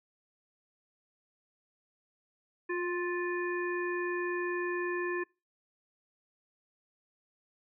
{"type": "harmonic tone with a mistuned harmonic", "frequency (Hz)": 350.9, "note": "F4", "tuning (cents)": 8, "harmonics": [1, 3, 5, 7], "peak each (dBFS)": [-32, -40, -37, -44], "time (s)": [2.69, 5.24], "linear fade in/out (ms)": 10, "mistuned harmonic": 1, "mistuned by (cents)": 17, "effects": ["noise-tail reverb RT60 0.3 s tail -26 dB re dry"]}